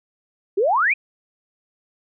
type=exponential sweep; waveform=sine; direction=up; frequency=363.1 to 2560 Hz; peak=-15 dBFS; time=0.57-0.94 s; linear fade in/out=10 ms; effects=none